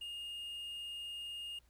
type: tone with quantisation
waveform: triangle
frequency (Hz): 2838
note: F7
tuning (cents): +27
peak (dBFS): -40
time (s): 0.01-1.59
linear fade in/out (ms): 5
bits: 11
effects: added 60 Hz sine -67 dBFS peak until 1.69 s + pink hiss -73 dBFS RMS until 1.69 s